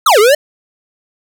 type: exponential two-way sweep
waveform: square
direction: down then up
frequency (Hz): 1397 to 397.3 to 617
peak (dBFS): -6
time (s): 0.06-0.35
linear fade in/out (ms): 5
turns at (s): 0.19
effects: none